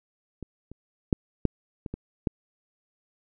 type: clicks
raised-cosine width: 3 ms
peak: -24 / -29 / -7 / -8 / -21 / -20 / -11 dBFS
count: 7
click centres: 0.427 / 0.716 / 1.128 / 1.453 / 1.862 / 1.94 / 2.272 s
effects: none